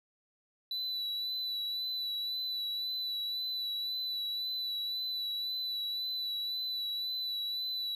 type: tone with vibrato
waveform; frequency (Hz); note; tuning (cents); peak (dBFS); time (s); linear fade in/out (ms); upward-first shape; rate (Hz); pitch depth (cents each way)
triangle; 3965; B7; +6; -32; 0.71-7.95; 2; sine; 1.9; 25
effects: none